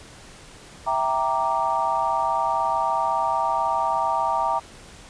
sine chord, E half-diminished seventh, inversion none, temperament equal, 659.3 / 784 / 932.3 / 1174.7 Hz, E5 / G5 / Bb5 / D6, 0 / 0 / 0 / 0 cents, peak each -28 / -26 / -23 / -27 dBFS, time 0.86-4.6 s, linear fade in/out 20 ms, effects pink hiss -45 dBFS RMS until 5.09 s + resampled to 22050 Hz

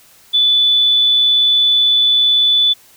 sine tone, 3479 Hz, A7, 20 cents flat, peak -9 dBFS, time 0.33-2.74 s, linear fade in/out 20 ms, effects white hiss -47 dBFS RMS until 2.96 s

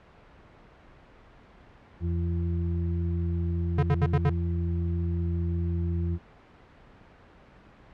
harmonic tone, 85.5 Hz, F2, 36 cents flat, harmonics 1 / 2 / 4, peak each -26 / -32 / -38 dBFS, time 2-6.19 s, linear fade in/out 50 ms
square tone bursts, 143.2 Hz, D3, 43 cents flat, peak -21 dBFS, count 5, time 3.78-4.297 s, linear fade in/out 5 ms, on 49 ms, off 68 ms
effects pink hiss -53 dBFS RMS until 7.93 s + low-pass 2000 Hz 12 dB/octave

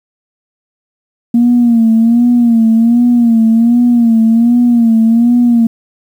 sine tone with vibrato, 233.1 Hz, A#3, in tune, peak -4 dBFS, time 1.34-5.67 s, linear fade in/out 5 ms, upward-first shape sine, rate 1.3 Hz, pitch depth 70 cents each way, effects tanh soft clip ceiling -1 dBFS + 7-bit

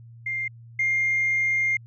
sine tone pair in turn, 2106 / 2115 Hz, C7 / C7, +11 / +18 cents, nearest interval unison, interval 7 cents, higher second, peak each -25 / -19 dBFS, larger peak second, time 0.26-0.48 / 0.79-1.77 s, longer second, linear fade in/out 5 ms, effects tanh soft clip ceiling -16 dBFS + added 116 Hz sine -43 dBFS peak until 1.86 s

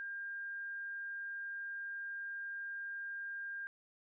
sine tone, 1603 Hz, G6, 38 cents sharp, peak -40 dBFS, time 0-3.67 s, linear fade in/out 0 ms, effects none

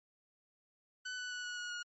sawtooth tone with pitch steps, 1500 / 1487.9 / 1475.9 / 1464 / 1452.3 / 1440.6 Hz, F#6 / F#6 / F#6 / F#6 / F#6 / F#6, +23 / +9 / -5 / -19 / -33 / -47 cents, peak -36 dBFS, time 1.05-1.83 s, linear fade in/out 10 ms, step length 130 ms, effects MP3 32 kbps

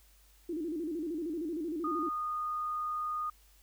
sine tone with vibrato, 323.4 Hz, E4, 33 cents flat, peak -33 dBFS, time 0.49-2.09 s, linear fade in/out 5 ms, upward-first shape square, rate 13 Hz, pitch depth 110 cents each way
sine tone, 1230 Hz, D#6, 20 cents flat, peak -32 dBFS, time 1.84-3.3 s, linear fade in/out 5 ms
effects added 50 Hz sine -61 dBFS peak until 3.62 s + white hiss -65 dBFS RMS until 3.62 s

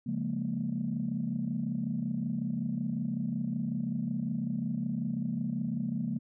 sine chord, Bb minor seventh, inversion first, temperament equal, 138.59 / 174.61 / 207.7 / 233.1 Hz, Db3 / F3 / Ab3 / Bb3, 0 / 0 / 0 / 0 cents, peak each -37 / -36 / -35 / -33 dBFS, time 0.06-6.19 s, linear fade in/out 10 ms, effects tanh soft clip ceiling -21 dBFS

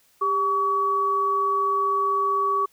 sine tone pair together, 397.9 / 1133.9 Hz, G4 / C#6, +26 / +39 cents, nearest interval octave + tritone, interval 1813 cents, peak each -28 / -20 dBFS, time 0.21-2.66 s, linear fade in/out 10 ms, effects white hiss -61 dBFS RMS until 2.72 s

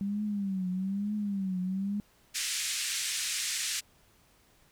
sine tone with vibrato, 196 Hz, G3, in tune, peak -29 dBFS, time 0.01-2 s, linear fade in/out 0 ms, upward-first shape triangle, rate 1.1 Hz, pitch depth 140 cents each way
white band-pass noise, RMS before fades -33 dBFS, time 2.34-3.81 s, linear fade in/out 20 ms, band 1800 to 8900 Hz, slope 24 dB/octave
effects pink hiss -64 dBFS RMS until 4.71 s

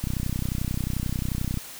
click train, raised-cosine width 5 ms, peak -15 dBFS, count 49, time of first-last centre 0.04-1.574 s, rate 31.3 Hz, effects white hiss -41 dBFS RMS until 1.79 s

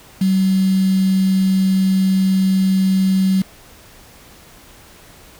sine tone with quantisation, 190 Hz, F#3, 46 cents sharp, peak -12 dBFS, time 0.21-3.42 s, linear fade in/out 5 ms, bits 5, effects pink hiss -44 dBFS RMS until 5.39 s

